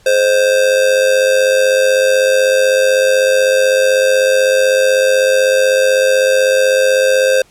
square tone with amplitude modulation, 523.3 Hz, C5, in tune, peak -7 dBFS, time 0.06-7.42 s, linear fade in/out 5 ms, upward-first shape sine, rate 96 Hz, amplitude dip 60%, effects pink hiss -49 dBFS RMS until 7.5 s + low-pass 11000 Hz 12 dB/octave

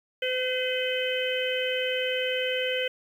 harmonic tone, 510 Hz, C5, 44 cents flat, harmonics 1 / 3 / 4 / 5 / 6, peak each -28 / -35 / -35 / -34 / -31 dBFS, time 0.22-2.88 s, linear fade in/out 5 ms, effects 9-bit

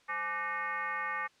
sine tone with frequency modulation, 1509 Hz, F#6, 34 cents sharp, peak -32 dBFS, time 0.08-1.28 s, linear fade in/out 20 ms, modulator 329 Hz, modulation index 1.9, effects white hiss -65 dBFS RMS until 1.4 s + low-pass 5000 Hz 12 dB/octave

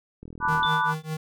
click train, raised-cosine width 3 ms, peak -28 dBFS, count 18, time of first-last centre 0.23-0.65 s, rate 40.5 Hz
sine chord, B minor seventh, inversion third, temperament equal, 880 / 987.8 / 1174.7 / 1480 Hz, A5 / B5 / D6 / F#6, 0 / 0 / 0 / 0 cents, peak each -28 / -25 / -28 / -26 dBFS, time 0.4-0.95 s, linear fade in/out 50 ms
square tone with tremolo, 156.8 Hz, D#3, 14 cents sharp, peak -27 dBFS, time 0.48-1.17 s, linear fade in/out 5 ms, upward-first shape triangle, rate 5 Hz, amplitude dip 100%
sine tone with exponential decay, 3520 Hz, A7, in tune, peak -24 dBFS, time 0.63-1.08 s, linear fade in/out 1 ms, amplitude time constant 96 ms
effects none

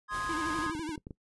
triangle chord, Ab major, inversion first, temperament equal, 1046.5 / 1244.5 / 1661.2 Hz, C6 / Eb6 / Ab6, 0 / 0 / 0 cents, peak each -35 dBFS, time 0.08-0.74 s, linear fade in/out 50 ms
pink noise, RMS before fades -43 dBFS, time 0.1-0.69 s, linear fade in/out 50 ms
square tone with vibrato, 316.6 Hz, D#4, 30 cents sharp, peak -35 dBFS, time 0.29-0.96 s, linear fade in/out 5 ms, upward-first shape sine, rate 12 Hz, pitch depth 100 cents each way
clicks, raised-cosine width 3 ms, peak -29 dBFS, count 9, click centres 0.589 / 0.664 / 0.697 / 0.751 / 0.794 / 0.892 / 0.978 / 1.069 / 1.108 s
effects noise-tail reverb RT60 0.1 s tail -21 dB re dry + resampled to 24000 Hz

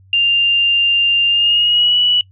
sine tone with pitch glide, 2794 to 2945 Hz, F7 to F#7, 0 to -9 cents, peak -10 dBFS, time 0.13-2.21 s, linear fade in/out 2 ms, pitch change +91 cents, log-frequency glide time 1.28-1.97 s, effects noise-tail reverb RT60 0.1 s tail -22 dB re dry + added 95 Hz sine -44 dBFS peak until 2.31 s

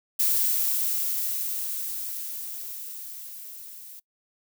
violet noise with level ramp, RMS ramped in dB -22 to -44 dBFS, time 0.19-4 s, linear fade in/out 10 ms, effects noise-tail reverb RT60 0.1 s tail -23 dB re dry

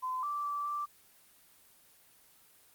sine tone with pitch steps, 1023 / 1170 / 1162 / 1173 Hz, C6 / D6 / D6 / D6, -39 / -7 / -19 / -2 cents, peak -32 dBFS, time 0.02-0.86 s, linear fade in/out 20 ms, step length 210 ms, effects white hiss -62 dBFS RMS until 2.74 s + Opus 24 kbps

